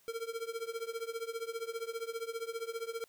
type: tone with tremolo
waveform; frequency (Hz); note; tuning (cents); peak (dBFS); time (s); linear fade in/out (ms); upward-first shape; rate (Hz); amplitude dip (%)
square; 458; A#4; -31; -34; 0.08-3.04; 0; triangle; 15; 95
effects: white hiss -67 dBFS RMS until 3.08 s